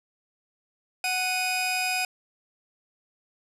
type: tone pair together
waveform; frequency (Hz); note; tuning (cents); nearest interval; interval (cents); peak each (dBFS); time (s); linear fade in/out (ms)
sawtooth; 740 / 2489; F#5 / D#7; 0 / 0; octave + major sixth; 2100; -25 / -23; 1.04-2.05; 2
effects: low-pass 12000 Hz 12 dB/octave